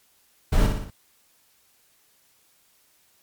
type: noise with echo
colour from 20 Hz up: brown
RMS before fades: -18 dBFS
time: 0.52-0.67 s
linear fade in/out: 10 ms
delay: 59 ms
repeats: 4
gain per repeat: -5 dB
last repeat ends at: 0.906 s
effects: white hiss -62 dBFS RMS until 3.22 s + MP3 96 kbps